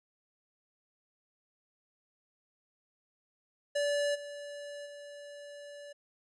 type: tone with level steps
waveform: square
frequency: 578 Hz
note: D5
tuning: 28 cents flat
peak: -29 / -42 / -46 dBFS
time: 3.75-5.93 s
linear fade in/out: 10 ms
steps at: 4.14 / 4.85 s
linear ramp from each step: 20 ms
effects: resampled to 22050 Hz